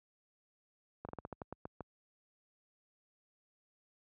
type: slowing click train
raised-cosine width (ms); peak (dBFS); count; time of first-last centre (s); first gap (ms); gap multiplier
1; -28; 10; 1.05-1.807; 38; 1.19
effects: high-pass 60 Hz 12 dB/octave